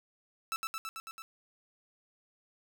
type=tone with echo; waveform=sawtooth; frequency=1318.5 Hz; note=E6; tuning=in tune; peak=-28 dBFS; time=0.52-0.56 s; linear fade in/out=0 ms; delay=110 ms; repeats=6; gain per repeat=-2 dB; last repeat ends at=1.22 s; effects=none